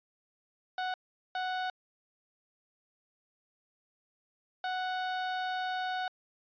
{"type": "tone bursts at uneven times", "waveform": "30% pulse", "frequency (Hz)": 740, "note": "F#5", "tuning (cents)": 0, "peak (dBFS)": -29, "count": 3, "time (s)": [[0.78, 0.94], [1.35, 1.7], [4.64, 6.08]], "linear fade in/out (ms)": 2, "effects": ["resampled to 11025 Hz"]}